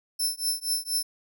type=tone with tremolo; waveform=20% pulse; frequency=5310 Hz; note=E8; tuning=12 cents sharp; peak=-17 dBFS; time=0.19-1.03 s; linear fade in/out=10 ms; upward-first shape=triangle; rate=4.2 Hz; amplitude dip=100%; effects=none